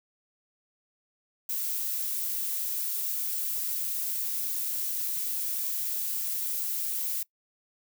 violet noise, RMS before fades -31 dBFS, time 1.49-7.23 s, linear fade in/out 5 ms, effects noise-tail reverb RT60 0.1 s tail -22 dB re dry

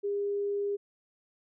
sine tone, 404.8 Hz, G#4, 44 cents flat, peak -28 dBFS, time 0.03-0.77 s, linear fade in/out 20 ms, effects none

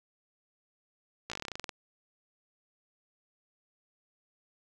slowing click train, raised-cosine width 0.2 ms, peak -20 dBFS, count 14, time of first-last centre 1.3-1.692 s, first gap 16 ms, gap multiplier 1.1, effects none

